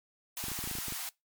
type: high-pass noise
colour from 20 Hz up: white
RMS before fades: -38 dBFS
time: 0.37-1.09 s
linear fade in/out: 0 ms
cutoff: 650 Hz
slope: 96 dB/octave
type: clicks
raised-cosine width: 3 ms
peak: -29 dBFS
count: 11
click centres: 0.44 / 0.484 / 0.517 / 0.59 / 0.64 / 0.675 / 0.713 / 0.753 / 0.786 / 0.883 / 0.923 s
effects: noise-tail reverb RT60 0.2 s tail -23 dB re dry + MP3 96 kbps

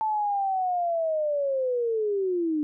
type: linear sweep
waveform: sine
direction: down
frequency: 880 to 293.7 Hz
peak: -23 dBFS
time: 0.01-2.63 s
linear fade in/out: 0 ms
effects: none

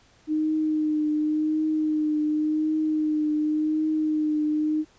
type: tone with vibrato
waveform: sine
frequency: 307.3 Hz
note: D#4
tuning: 21 cents flat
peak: -21 dBFS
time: 0.27-4.85 s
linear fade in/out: 50 ms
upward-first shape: triangle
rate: 0.9 Hz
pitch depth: 28 cents each way
effects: pink hiss -58 dBFS RMS until 4.98 s + resampled to 16000 Hz

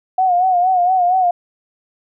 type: tone with vibrato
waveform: sine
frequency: 729 Hz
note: F#5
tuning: 26 cents flat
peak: -11 dBFS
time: 0.18-1.31 s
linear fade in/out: 5 ms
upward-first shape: sine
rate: 4.3 Hz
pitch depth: 67 cents each way
effects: none

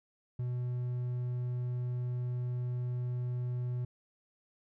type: tone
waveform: triangle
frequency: 123.47 Hz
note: B2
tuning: in tune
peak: -30 dBFS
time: 0.39-3.85 s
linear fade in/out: 5 ms
effects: none

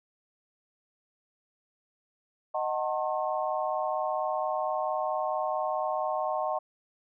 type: chord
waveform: sine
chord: D# diminished seventh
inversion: none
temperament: just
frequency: 622.3 / 746.7 / 896 / 1075.3 Hz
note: D#5 / F#5 / A5 / C6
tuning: 0 / +16 / +31 / +47 cents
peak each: -31 / -32 / -35 / -34 dBFS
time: 2.54-6.59 s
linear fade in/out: 10 ms
effects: none

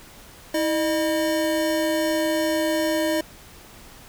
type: tone pair together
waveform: square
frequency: 323 / 610.4 Hz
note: E4 / D#5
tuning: -35 / -33 cents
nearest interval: major seventh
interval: 1102 cents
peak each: -24 dBFS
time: 0.54-3.21 s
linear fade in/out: 5 ms
effects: pink hiss -46 dBFS RMS until 4.08 s

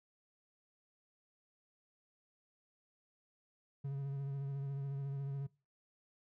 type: tone with vibrato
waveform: triangle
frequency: 138.59 Hz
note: C#3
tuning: in tune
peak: -35 dBFS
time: 3.84-5.47 s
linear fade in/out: 10 ms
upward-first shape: triangle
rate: 14 Hz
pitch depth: 32 cents each way
effects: noise-tail reverb RT60 0.3 s tail -22 dB re dry

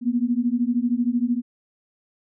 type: beating tone pair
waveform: sine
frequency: 234.9 / 247.9 Hz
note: A#3 / B3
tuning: +13 / +7 cents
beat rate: 13 Hz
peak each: -22 dBFS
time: 0.01-1.42 s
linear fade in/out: 50 ms
effects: none

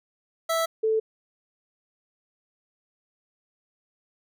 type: tone pair in turn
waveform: 25% pulse / sine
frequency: 657 / 440.1 Hz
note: E5 / A4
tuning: -6 / 0 cents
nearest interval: perfect fifth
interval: 694 cents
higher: first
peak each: -19 / -20 dBFS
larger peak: first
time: 0.49-0.66 / 0.83-1 s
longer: neither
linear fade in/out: 10 ms
effects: none

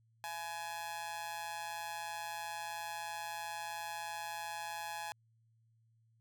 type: tone with amplitude modulation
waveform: sawtooth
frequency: 842 Hz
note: G#5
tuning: 24 cents sharp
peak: -33 dBFS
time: 0.24-5.12 s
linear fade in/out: 0 ms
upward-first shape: sine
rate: 163 Hz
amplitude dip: 75%
effects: added 113 Hz sine -68 dBFS peak until 6.2 s

